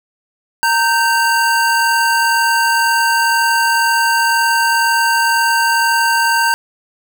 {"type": "tone pair together", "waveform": "square", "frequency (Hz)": [925.2, 1556], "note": ["A#5", "G6"], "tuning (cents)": [-13, -13], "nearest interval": "major sixth", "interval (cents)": 900, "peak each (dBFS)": -15, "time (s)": [0.63, 6.54], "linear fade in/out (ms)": 0, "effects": []}